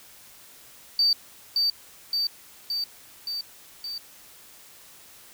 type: tone with echo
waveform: triangle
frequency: 4616 Hz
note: D8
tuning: 31 cents flat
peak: -15 dBFS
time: 0.99-1.13 s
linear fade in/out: 2 ms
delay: 570 ms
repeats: 5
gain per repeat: -3 dB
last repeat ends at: 3.98 s
effects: tanh soft clip ceiling -15 dBFS + white hiss -50 dBFS RMS until 5.33 s